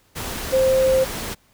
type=tone in noise; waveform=sine; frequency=525 Hz; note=C5; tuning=6 cents sharp; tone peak=-14 dBFS; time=0.52-1.05 s; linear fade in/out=20 ms; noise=pink; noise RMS=-29 dBFS; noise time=0.15-1.35 s; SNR=+12 dB; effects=pink hiss -59 dBFS RMS until 1.53 s